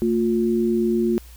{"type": "tone pair together", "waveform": "sine", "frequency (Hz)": [225.5, 354.1], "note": ["A3", "F4"], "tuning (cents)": [43, 24], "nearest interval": "minor sixth", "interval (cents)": 781, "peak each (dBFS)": -20, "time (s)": [0.02, 1.18], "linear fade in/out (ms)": 0, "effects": ["added 60 Hz sine -41 dBFS peak until 1.36 s", "white hiss -50 dBFS RMS until 1.36 s"]}